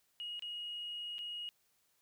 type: tone with dropouts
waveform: sine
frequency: 2884 Hz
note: F#7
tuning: 45 cents flat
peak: -39 dBFS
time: 0.2-1.49 s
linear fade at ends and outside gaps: 0 ms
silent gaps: 0.394-0.423 / 1.183-1.19 s
effects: tanh soft clip ceiling -35 dBFS + white hiss -75 dBFS RMS until 2.01 s